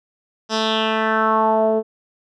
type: tone with low-pass filter sweep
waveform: 10% pulse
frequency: 220 Hz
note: A3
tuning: in tune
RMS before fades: -18 dBFS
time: 0.49-1.83 s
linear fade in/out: 50 ms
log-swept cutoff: 5300 to 480 Hz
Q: 3.4
effects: none